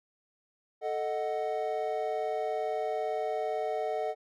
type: chord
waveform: triangle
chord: D# diminished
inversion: second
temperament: equal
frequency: 440 / 622.3 / 740 Hz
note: A4 / D#5 / F#5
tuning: 0 / 0 / 0 cents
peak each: -32 dBFS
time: 0.81-4.15 s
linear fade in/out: 50 ms
effects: none